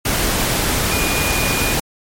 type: tone in noise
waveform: sine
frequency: 2441 Hz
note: D#7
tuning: 34 cents flat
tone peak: -23 dBFS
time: 0.91-1.74 s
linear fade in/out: 5 ms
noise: pink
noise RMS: -18 dBFS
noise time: 0.05-1.8 s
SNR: -8 dB
effects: MP3 64 kbps